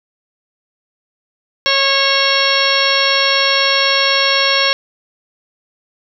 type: harmonic tone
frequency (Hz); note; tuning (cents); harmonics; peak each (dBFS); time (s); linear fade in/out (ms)
548; C#5; -20; 1 / 2 / 3 / 4 / 5 / 6 / 7 / 8 / 10; -20 / -20 / -20 / -20 / -20 / -20 / -20 / -20 / -20; 1.66-4.73; 0
effects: none